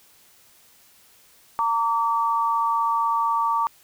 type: tone pair together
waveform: sine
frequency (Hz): 916.1 / 1152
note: A#5 / D6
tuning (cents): -30 / -34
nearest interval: major third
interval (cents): 396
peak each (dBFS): -22 / -22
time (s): 1.59-3.67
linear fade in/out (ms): 0
effects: white hiss -55 dBFS RMS until 3.83 s